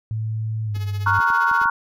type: tone with pitch glide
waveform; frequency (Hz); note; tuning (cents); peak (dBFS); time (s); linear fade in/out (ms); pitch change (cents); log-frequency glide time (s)
sine; 110 to 99.71; A2 to G2; 0 to +30; -22; 0.11-1.19; 0; -170; 0.65-0.79
type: tone with tremolo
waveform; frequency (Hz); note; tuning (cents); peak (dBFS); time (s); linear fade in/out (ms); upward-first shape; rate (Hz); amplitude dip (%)
5% pulse; 424.7; G#4; +39; -25; 0.74-1.66; 20; sine; 15; 75
type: clicks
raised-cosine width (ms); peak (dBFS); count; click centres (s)
3; -27; 7; 0.765 / 1.073 / 1.202 / 1.303 / 1.514 / 1.616 / 1.657
type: chord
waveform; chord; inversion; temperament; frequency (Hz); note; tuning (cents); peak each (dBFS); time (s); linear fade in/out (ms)
sine; Gb major seventh; first; equal; 932.3 / 1108.7 / 1396.9 / 1480; Bb5 / Db6 / F6 / Gb6; 0 / 0 / 0 / 0; -21; 1.06-1.7; 5
effects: none